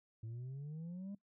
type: exponential sweep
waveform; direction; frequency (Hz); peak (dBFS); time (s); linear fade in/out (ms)
sine; up; 109.3 to 205; -40; 0.23-1.15; 5
effects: noise-tail reverb RT60 0.1 s tail -21 dB re dry + tanh soft clip ceiling -42 dBFS